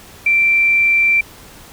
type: tone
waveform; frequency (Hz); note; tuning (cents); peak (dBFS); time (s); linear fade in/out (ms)
sine; 2349; D7; 0; -10; 0.26-1.21; 5
effects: pink hiss -40 dBFS RMS until 1.72 s